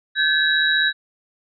sine tone cluster, 1553 / 1708 / 3866 Hz, G6 / G#6 / B7, -17 / +48 / -38 cents, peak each -20 dBFS, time 0.15-0.93 s, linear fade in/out 50 ms, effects none

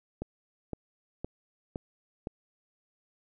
click train, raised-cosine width 2 ms, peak -21 dBFS, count 5, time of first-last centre 0.22-2.271 s, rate 1.95 Hz, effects none

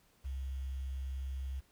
sine tone with quantisation, 66.5 Hz, C2, 29 cents sharp, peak -36 dBFS, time 0.24-1.61 s, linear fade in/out 20 ms, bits 10, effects pink hiss -69 dBFS RMS until 1.71 s

